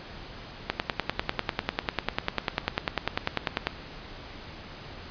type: click train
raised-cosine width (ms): 0.3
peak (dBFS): -8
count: 31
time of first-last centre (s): 0.7-3.67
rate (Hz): 10.1
effects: pink hiss -43 dBFS RMS until 5.1 s + resampled to 11025 Hz